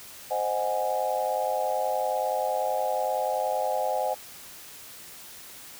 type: chord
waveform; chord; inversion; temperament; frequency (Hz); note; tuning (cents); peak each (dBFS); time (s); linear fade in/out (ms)
sine; Ab dominant seventh; first; equal; 523.3 / 622.3 / 740 / 830.6; C5 / Eb5 / Gb5 / Ab5; 0 / 0 / 0 / 0; -30; 0.3-4.15; 20
effects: white hiss -45 dBFS RMS until 5.79 s